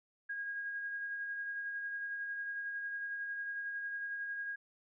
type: tone with tremolo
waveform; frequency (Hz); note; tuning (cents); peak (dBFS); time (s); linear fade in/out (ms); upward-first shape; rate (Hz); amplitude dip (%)
sine; 1635; G#6; -28; -36; 0.29-4.56; 10; sine; 11; 30
effects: none